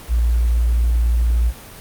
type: tone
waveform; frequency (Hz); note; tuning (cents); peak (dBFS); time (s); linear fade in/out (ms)
sine; 58.27; A#1; 0; -13; 0.08-1.53; 50
effects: pink hiss -38 dBFS RMS until 1.8 s + Opus 32 kbps